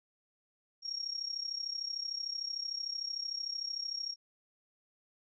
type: tone with amplitude modulation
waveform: sine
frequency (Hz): 5570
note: F8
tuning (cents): -5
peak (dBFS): -32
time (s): 0.82-4.16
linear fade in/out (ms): 50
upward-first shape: sine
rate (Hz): 33.3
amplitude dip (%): 80
effects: none